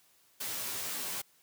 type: noise with comb filter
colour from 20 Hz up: white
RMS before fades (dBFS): -37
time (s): 0.4-1.22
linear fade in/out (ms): 10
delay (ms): 14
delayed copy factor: -0.9
effects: white hiss -66 dBFS RMS until 1.42 s + high-pass 100 Hz 12 dB/octave